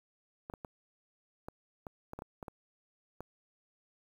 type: clicks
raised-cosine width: 1 ms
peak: -28 dBFS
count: 11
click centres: 0.499 / 0.538 / 0.648 / 1.485 / 1.868 / 2.134 / 2.19 / 2.221 / 2.428 / 2.482 / 3.206 s
effects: 9-bit